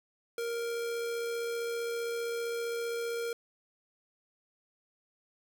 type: tone with amplitude modulation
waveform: square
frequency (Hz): 467.1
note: A#4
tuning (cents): +3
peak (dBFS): -32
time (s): 0.38-3.33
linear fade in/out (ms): 2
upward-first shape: sine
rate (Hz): 75.3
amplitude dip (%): 25
effects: none